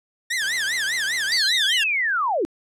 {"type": "tone with vibrato", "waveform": "sawtooth", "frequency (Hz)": 1788, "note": "A6", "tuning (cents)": 27, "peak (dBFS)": -18, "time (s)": [0.3, 1.84], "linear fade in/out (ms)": 10, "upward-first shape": "triangle", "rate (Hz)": 5, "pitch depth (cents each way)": 280}
{"type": "click train", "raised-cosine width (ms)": 0.2, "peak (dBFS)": -23, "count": 78, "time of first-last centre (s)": [0.42, 1.371], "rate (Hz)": 81}
{"type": "linear sweep", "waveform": "sine", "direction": "down", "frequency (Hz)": [4699, 293.7], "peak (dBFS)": -19, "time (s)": [1.32, 2.45], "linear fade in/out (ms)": 0}
{"effects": ["low-pass 10000 Hz 12 dB/octave"]}